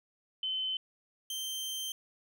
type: tone pair in turn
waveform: sine / sawtooth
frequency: 3059 / 3132 Hz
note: G7 / G7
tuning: -43 / -2 cents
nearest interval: unison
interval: 41 cents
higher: second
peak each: -31 / -32 dBFS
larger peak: first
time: 0.43-0.77 / 1.3-1.92 s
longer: second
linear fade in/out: 2 ms
effects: none